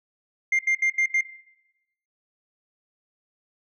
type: tone bursts at uneven times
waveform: sine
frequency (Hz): 2100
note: C7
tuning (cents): +6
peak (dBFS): -16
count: 5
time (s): 0.52-0.59 / 0.67-0.75 / 0.82-0.9 / 0.98-1.06 / 1.14-1.21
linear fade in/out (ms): 5
effects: noise-tail reverb RT60 0.9 s tail -18 dB re dry + tanh soft clip ceiling -17 dBFS